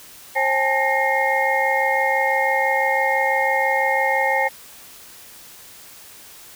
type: tone cluster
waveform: sine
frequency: 535 / 803 / 869 / 1849 / 2138 Hz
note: C5 / G5 / A5 / A#6 / C7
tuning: +38 / +41 / -22 / -15 / +37 cents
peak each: -23 dBFS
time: 0.35-4.49 s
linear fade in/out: 20 ms
effects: white hiss -43 dBFS RMS until 6.55 s